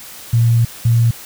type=tone pair in turn; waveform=sine; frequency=116.54 / 116.54 Hz; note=A#2 / A#2; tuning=0 / 0 cents; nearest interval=unison; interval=0 cents; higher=neither; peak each=-9 / -9 dBFS; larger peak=neither; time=0.33-0.65 / 0.85-1.11 s; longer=first; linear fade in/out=5 ms; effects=white hiss -35 dBFS RMS until 1.25 s